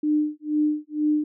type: tone with tremolo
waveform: sine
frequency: 301.5 Hz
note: D4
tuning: 46 cents sharp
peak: -17 dBFS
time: 0.03-1.24 s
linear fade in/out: 5 ms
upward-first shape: sine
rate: 2.1 Hz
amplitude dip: 100%
effects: none